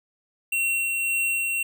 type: tone with tremolo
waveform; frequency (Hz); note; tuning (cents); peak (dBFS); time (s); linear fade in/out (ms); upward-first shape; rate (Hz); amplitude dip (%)
square; 2730; F7; -40; -22; 0.52-1.63; 5; sine; 1.8; 25
effects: none